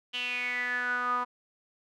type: tone with band-pass filter sweep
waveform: sawtooth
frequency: 246.9 Hz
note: B3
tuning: in tune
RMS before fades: -31 dBFS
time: 0.13-1.25 s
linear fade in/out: 20 ms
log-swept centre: 3000 to 1100 Hz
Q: 9.6
effects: none